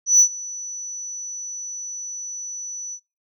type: tone with ADSR envelope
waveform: sine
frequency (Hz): 5950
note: F#8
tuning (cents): +9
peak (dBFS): -7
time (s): 0.06-3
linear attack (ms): 140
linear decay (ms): 81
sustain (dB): -22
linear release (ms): 69
effects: noise-tail reverb RT60 0.3 s tail -23 dB re dry + tanh soft clip ceiling -5 dBFS